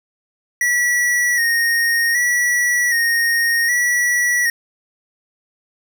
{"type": "tone with vibrato", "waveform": "square", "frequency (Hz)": 1900, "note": "A#6", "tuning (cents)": 33, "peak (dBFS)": -15, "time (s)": [0.61, 4.5], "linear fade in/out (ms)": 2, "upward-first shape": "square", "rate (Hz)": 0.65, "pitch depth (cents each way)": 38, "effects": []}